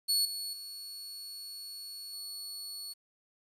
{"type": "tone with level steps", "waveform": "sawtooth", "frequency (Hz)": 4400, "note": "C#8", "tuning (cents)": -14, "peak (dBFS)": [-23, -33, -39, -37], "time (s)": [0.08, 2.94], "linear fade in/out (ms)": 20, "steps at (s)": [0.25, 0.53, 2.13], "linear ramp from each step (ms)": 2, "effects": ["resampled to 32000 Hz", "10-bit"]}